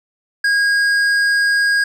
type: tone with hard clipping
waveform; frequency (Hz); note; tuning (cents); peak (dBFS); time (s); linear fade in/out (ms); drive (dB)
triangle; 1634; G#6; -29; -14; 0.44-1.84; 5; 12
effects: none